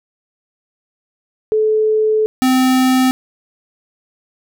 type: tone pair in turn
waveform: sine / square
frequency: 433 / 258.1 Hz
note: A4 / C4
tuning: -28 / -23 cents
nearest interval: major sixth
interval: 895 cents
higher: first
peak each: -11 dBFS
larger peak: neither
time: 1.52-2.26 / 2.42-3.11 s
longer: first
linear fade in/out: 0 ms
effects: none